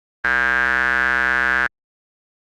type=tone with band-pass filter; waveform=square; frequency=64 Hz; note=C2; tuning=38 cents flat; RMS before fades=-18 dBFS; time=0.24-1.67 s; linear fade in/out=5 ms; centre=1600 Hz; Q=9.5; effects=Opus 24 kbps